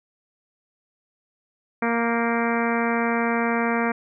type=harmonic tone with a mistuned harmonic; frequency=233.1 Hz; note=A#3; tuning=in tune; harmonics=1 / 2 / 3 / 4 / 5 / 6 / 7 / 8 / 9 / 10; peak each=-24 / -27 / -29 / -30 / -31 / -32 / -32 / -33 / -34 / -34 dBFS; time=1.82-3.92 s; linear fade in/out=5 ms; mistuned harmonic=7; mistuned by=-29 cents; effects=none